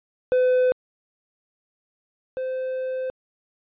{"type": "tone pair in turn", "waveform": "triangle", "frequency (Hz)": [506, 517.2], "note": ["B4", "C5"], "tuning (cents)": [42, -20], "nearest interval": "unison", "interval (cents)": 38, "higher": "second", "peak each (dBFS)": [-14, -23], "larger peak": "first", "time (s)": [[0.32, 0.72], [2.37, 3.1]], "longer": "second", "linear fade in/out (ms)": 0, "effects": ["resampled to 8000 Hz"]}